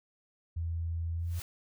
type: tone with pitch glide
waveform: sine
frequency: 83.3 to 85.59 Hz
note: E2 to F2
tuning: +19 to -34 cents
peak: -31 dBFS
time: 0.56-1.4 s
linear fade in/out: 10 ms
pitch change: +47 cents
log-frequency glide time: 1.14-1.29 s
type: noise with exponential growth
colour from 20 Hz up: white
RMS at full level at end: -41 dBFS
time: 1.19-1.42 s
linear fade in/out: 1 ms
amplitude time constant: 48 ms
effects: none